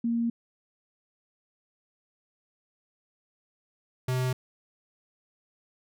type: tone pair in turn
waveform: sine / square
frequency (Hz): 233.1 / 127.91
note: A#3 / C3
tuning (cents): 0 / -39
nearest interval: minor seventh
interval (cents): 1039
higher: first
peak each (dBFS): -24 / -26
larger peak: first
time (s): 0.04-0.3 / 4.08-4.33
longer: first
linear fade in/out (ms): 5
effects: none